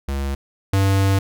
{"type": "tone pair in turn", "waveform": "square", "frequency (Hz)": [68.9, 97.44], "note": ["C#2", "G2"], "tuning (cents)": [-10, -10], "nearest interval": "tritone", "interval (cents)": 600, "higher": "second", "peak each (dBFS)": [-22, -15], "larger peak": "second", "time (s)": [[0.08, 0.35], [0.73, 1.19]], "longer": "second", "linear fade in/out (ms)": 5, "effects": []}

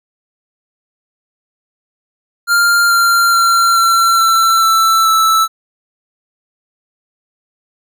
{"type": "tone with pitch steps", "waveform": "square", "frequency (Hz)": [1396.9, 1383.3, 1369.7, 1356.3, 1343.1, 1330, 1317], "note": ["F6", "F6", "F6", "E6", "E6", "E6", "E6"], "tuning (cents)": [0, -17, -34, 49, 32, 15, -2], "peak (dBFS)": -9, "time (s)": [2.47, 5.48], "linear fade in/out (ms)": 50, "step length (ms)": 430, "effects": []}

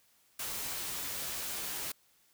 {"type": "noise with comb filter", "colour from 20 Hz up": "white", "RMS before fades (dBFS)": -38, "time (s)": [0.39, 1.92], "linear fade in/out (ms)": 5, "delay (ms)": 13, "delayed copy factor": -0.5, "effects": ["white hiss -68 dBFS RMS until 2.33 s"]}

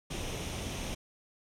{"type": "noise with comb filter", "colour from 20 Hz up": "pink", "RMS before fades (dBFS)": -37, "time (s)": [0.1, 0.95], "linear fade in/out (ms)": 10, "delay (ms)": 0.33, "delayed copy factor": 0.5, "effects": ["low-pass 9000 Hz 12 dB/octave"]}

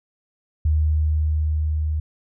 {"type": "tone with level ramp", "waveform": "sine", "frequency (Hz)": 77, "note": "D#2", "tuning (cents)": -17, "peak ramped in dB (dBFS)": [-15, -20], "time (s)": [0.65, 2], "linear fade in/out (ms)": 5, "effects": []}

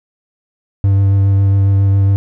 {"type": "tone with vibrato", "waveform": "triangle", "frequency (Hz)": 98.3, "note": "G2", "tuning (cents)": 5, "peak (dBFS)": -6, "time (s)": [0.84, 2.16], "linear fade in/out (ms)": 0, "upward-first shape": "sine", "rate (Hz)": 7.3, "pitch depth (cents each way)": 13, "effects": []}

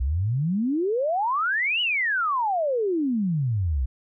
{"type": "exponential two-way sweep", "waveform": "sine", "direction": "up then down", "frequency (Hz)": [59.8, 3000, 59.8], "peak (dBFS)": -21, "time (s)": [0, 3.86], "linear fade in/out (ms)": 10, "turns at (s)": 1.81, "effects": []}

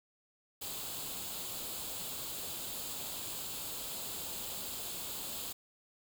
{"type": "noise with comb filter", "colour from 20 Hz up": "white", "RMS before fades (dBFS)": -41, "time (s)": [0.61, 5.53], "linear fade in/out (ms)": 10, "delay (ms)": 0.26, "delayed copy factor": 0.6, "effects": []}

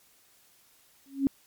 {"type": "tone with exponential growth", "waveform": "sine", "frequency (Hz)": 273.9, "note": "C#4", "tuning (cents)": -21, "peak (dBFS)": -17, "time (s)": [1.06, 1.27], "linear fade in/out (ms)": 0, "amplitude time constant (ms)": 44, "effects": ["white hiss -62 dBFS RMS until 1.46 s", "MP3 96 kbps"]}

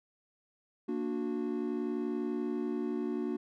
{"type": "chord", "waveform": "triangle", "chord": "Bb augmented", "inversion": "none", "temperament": "equal with one note detuned", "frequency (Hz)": [233.1, 293.7, 365.3], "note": ["Bb3", "D4", "F#4"], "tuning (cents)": [0, 0, -22], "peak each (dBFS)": -34, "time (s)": [0.88, 3.37], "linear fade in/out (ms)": 10, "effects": []}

